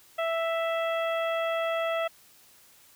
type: harmonic tone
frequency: 660 Hz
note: E5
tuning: 2 cents sharp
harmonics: 1 / 2 / 3 / 4 / 5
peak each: -27 / -33 / -37 / -39 / -41 dBFS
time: 0.18-2.08 s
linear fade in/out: 10 ms
effects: white hiss -57 dBFS RMS until 2.95 s